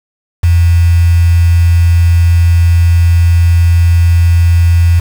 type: tone with quantisation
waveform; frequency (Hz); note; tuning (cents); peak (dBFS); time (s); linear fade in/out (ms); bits
sine; 85.4; F2; -38; -4; 0.43-5; 10; 4
effects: none